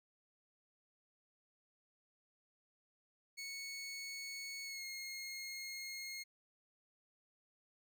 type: tone with pitch glide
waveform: 20% pulse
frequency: 2211 to 2148 Hz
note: C#7 to C7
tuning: -5 to +45 cents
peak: -39 dBFS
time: 3.37-6.24 s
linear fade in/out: 20 ms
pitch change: -50 cents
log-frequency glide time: 4.64-4.85 s
effects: none